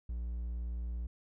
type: tone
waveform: triangle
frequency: 59 Hz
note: A#1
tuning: 22 cents sharp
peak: -33 dBFS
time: 0.09-1.07 s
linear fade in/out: 5 ms
effects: none